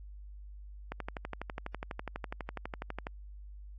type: click train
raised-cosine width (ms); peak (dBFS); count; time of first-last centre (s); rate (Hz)
0.5; -22; 27; 0.92-3.069; 12.1
effects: added 50 Hz sine -45 dBFS peak until 3.78 s + AAC 32 kbps